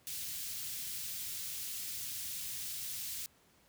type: band-stop noise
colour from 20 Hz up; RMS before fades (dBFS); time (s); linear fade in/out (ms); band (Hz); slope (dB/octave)
white; -41; 0.07-3.26; 0; 130 to 2900; 12
effects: pink hiss -67 dBFS RMS until 3.68 s + high-pass 60 Hz 12 dB/octave

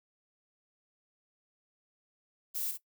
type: noise with echo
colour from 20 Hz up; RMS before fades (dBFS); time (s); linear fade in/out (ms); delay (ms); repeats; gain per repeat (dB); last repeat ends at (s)
violet; -35; 2.54-2.72; 20; 58; 1; -6; 2.778
effects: noise-tail reverb RT60 0.1 s tail -17 dB re dry

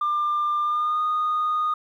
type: tone with pitch glide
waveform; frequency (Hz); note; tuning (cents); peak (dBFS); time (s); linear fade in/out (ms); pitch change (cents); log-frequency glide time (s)
sine; 1195 to 1232.9; D6 to D#6; +30 to -16; -19; 0.01-1.74; 5; +54; 0.62-1.02
effects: tanh soft clip ceiling -18 dBFS + 10-bit

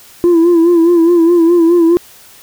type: tone with vibrato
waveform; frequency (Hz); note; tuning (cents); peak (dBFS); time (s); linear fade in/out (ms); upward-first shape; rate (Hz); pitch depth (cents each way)
sine; 339.4; F4; -49; -3; 0.24-1.97; 0; sine; 4.8; 64
effects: tanh soft clip ceiling -4 dBFS + white hiss -40 dBFS RMS until 2.42 s

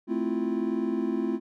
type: chord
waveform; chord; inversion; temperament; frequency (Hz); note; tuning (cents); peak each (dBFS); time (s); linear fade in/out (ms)
triangle; F major seventh; first; equal; 220 / 261.6 / 329.6 / 349.2; A3 / C4 / E4 / F4; 0 / 0 / 0 / 0; -29; 0.07-1.4; 50
effects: none

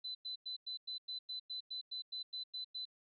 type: tone bursts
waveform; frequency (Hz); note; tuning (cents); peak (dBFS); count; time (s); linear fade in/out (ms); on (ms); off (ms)
sine; 4019; B7; +30; -40; 14; 0.04-2.854; 10; 110; 98
effects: none

